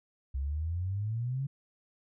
sine exponential sweep, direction up, 65.2 to 140.6 Hz, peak -30 dBFS, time 0.34-1.47 s, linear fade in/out 10 ms, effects none

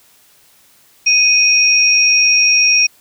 sine tone pair together, 2489 / 5598 Hz, D#7 / F8, 0 / +3 cents, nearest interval octave + major second, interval 1403 cents, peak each -11 dBFS, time 1.06-2.87 s, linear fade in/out 10 ms, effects white hiss -50 dBFS RMS until 3 s

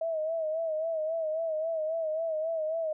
sine tone with vibrato, 640 Hz, D#5, 49 cents sharp, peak -28 dBFS, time 0.01-2.93 s, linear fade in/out 5 ms, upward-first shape sine, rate 3.7 Hz, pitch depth 63 cents each way, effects none

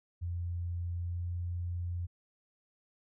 sine tone with pitch glide, 86.8 to 87.5 Hz, F2 to F2, -10 to +4 cents, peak -33 dBFS, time 0.21-2.07 s, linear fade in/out 20 ms, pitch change +14 cents, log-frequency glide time 0.99-1.27 s, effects none

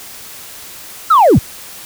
sine linear sweep, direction down, 1386 to 58 Hz, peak -3 dBFS, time 1.1-1.39 s, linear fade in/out 10 ms, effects tanh soft clip ceiling -2 dBFS + white hiss -33 dBFS RMS until 1.85 s

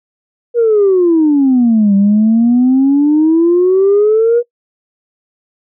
sine exponential two-way sweep, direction down then up, 484 to 196 to 484 Hz, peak -5 dBFS, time 0.54-4.43 s, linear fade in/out 50 ms, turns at 1.95 s, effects noise-tail reverb RT60 0.1 s tail -22 dB re dry + tanh soft clip ceiling -3 dBFS

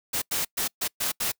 white noise bursts at uneven times, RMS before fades -27 dBFS, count 6, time 0.13-0.22 / 0.31-0.45 / 0.57-0.68 / 0.81-0.88 / 1-1.12 / 1.2-1.32 s, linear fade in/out 10 ms, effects noise-tail reverb RT60 0.1 s tail -26 dB re dry

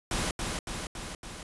pink noise with echo, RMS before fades -30 dBFS, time 0.11-0.31 s, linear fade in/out 2 ms, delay 280 ms, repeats 4, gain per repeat -3 dB, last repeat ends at 1.43 s, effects resampled to 24000 Hz

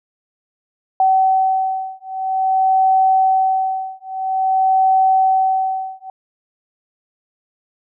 sine beating tone pair, 761 / 761.5 Hz, F#5 / F#5, +48 / +50 cents, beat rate 0.5 Hz, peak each -16 dBFS, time 1-6.1 s, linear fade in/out 2 ms, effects none

